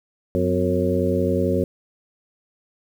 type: harmonic tone with a mistuned harmonic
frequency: 91.2 Hz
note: F#2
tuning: 24 cents flat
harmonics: 1 / 2 / 3 / 4 / 5 / 6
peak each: -25 / -25 / -25 / -25 / -25 / -25 dBFS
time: 0.35-1.64 s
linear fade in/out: 0 ms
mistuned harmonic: 3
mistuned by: -98 cents
effects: 8-bit